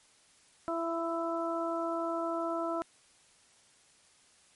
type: harmonic tone with a mistuned harmonic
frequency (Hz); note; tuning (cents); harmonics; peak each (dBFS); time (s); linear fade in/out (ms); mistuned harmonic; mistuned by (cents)
333.6; E4; +21; 1 / 2 / 3 / 4; -35 / -34 / -40 / -37; 0.68-2.82; 0; 4; -20
effects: white hiss -63 dBFS RMS until 4.55 s + MP3 48 kbps